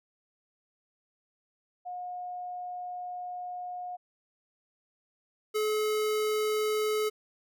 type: tone pair in turn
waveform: sine / square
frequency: 720 / 428.1 Hz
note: F#5 / A4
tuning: -47 / -47 cents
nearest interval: major sixth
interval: 900 cents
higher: first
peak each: -35 / -27 dBFS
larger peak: second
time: 1.85-3.97 / 5.54-7.1 s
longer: first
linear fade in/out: 20 ms
effects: none